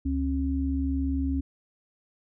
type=tone pair together; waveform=sine; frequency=71.64 / 270.3 Hz; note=D2 / C#4; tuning=-42 / -44 cents; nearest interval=octave + major seventh; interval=2298 cents; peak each=-27 dBFS; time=0.05-1.41 s; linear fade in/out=10 ms; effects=none